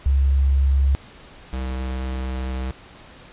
sine / square tone pair in turn, 68.2 / 64.61 Hz, C#2 / C2, -28 / -21 cents, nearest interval minor second, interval 93 cents, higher first, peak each -14 / -25 dBFS, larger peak first, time 0.06-0.95 / 1.53-2.71 s, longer second, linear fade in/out 0 ms, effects pink hiss -45 dBFS RMS until 3.32 s + resampled to 8000 Hz

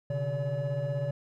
triangle tone cluster, 128.5 / 144.6 / 572 Hz, C3 / D3 / D5, -31 / -27 / -46 cents, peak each -30 dBFS, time 0.1-1.11 s, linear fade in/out 5 ms, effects tanh soft clip ceiling -22 dBFS

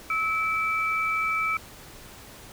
sine tone pair together, 1300 / 2316 Hz, E6 / D7, -24 / -25 cents, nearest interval minor seventh, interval 999 cents, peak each -26 dBFS, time 0.1-1.57 s, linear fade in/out 2 ms, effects pink hiss -46 dBFS RMS until 2.52 s

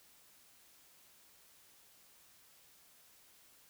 silence, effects white hiss -64 dBFS RMS until 3.69 s

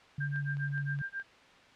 sine tone with pitch glide, 142.7 to 141.47 Hz, D3 to C#3, -49 to +36 cents, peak -32 dBFS, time 0.18-1.02 s, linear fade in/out 5 ms, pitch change -15 cents, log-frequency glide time 0.37-0.61 s
sine tone with tremolo, 1590 Hz, G6, 24 cents sharp, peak -33 dBFS, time 0.2-1.23 s, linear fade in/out 10 ms, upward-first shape sine, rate 7.4 Hz, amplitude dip 100%
click train, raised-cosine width 0.2 ms, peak -34 dBFS, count 5, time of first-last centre 0.36-1.199 s, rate 4.77 Hz
effects white hiss -57 dBFS RMS until 1.75 s + low-pass 3000 Hz 12 dB/octave

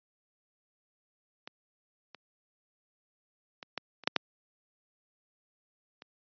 clicks, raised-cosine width 0.2 ms, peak -24 / -28 / -24 / -15 / -29 / -6 / -6 / -29 dBFS, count 8, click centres 1.475 / 2.147 / 3.628 / 3.777 / 4.037 / 4.075 / 4.163 / 6.021 s, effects high-pass 200 Hz 12 dB/octave + resampled to 11025 Hz

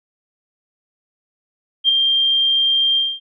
sine tone with ADSR envelope, 3184 Hz, G7, 26 cents sharp, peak -8 dBFS, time 1.84-3.2 s, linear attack 49 ms, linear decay 4 ms, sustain -5 dB, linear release 230 ms, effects none

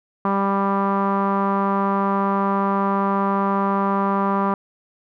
sawtooth tone with low-pass filter, 197.2 Hz, G3, 11 cents sharp, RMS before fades -20 dBFS, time 0.25-4.54 s, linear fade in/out 2 ms, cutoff 1100 Hz, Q 5.9, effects none

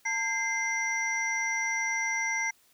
sine tone cluster, 898 / 1607 / 2080 / 5830 Hz, A5 / G6 / C7 / F#8, +35 / +43 / -11 / -26 cents, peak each -35 / -37 / -28 / -36 dBFS, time 0.05-2.51 s, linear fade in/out 10 ms, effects tanh soft clip ceiling -17 dBFS + white hiss -64 dBFS RMS until 2.73 s

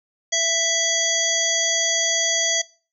harmonic tone with a mistuned harmonic, 665 Hz, E5, 15 cents sharp, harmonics 1 / 3 / 5 / 7 / 9 / 10, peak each -28 / -26 / -25 / -28 / -22 / -25 dBFS, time 0.32-2.62 s, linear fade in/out 10 ms, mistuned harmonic 3, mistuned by -15 cents, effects noise-tail reverb RT60 0.4 s tail -23 dB re dry

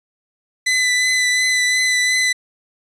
sawtooth tone with vibrato, 2004 Hz, B6, 25 cents sharp, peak -11 dBFS, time 0.66-2.33 s, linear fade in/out 10 ms, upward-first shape triangle, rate 2.8 Hz, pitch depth 21 cents each way, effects resampled to 22050 Hz

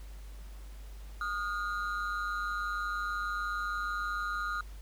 triangle ring-modulated tone, 1330 Hz, E6, 15 cents sharp, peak -27 dBFS, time 1.21-4.61 s, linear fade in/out 2 ms, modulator 96.8 Hz, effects added 50 Hz sine -43 dBFS peak until 4.81 s + pink hiss -58 dBFS RMS until 4.81 s

